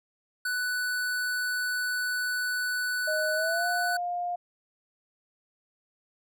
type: tone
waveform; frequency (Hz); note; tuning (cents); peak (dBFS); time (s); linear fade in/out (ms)
square; 1489; F#6; +11; -28; 0.45-3.97; 5
type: tone with pitch glide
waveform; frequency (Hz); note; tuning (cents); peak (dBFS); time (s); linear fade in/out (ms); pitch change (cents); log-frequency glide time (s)
sine; 622 to 706.3; D#5 to F5; -1 to +19; -28; 3.07-4.36; 10; +220; 3.35-3.67
effects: none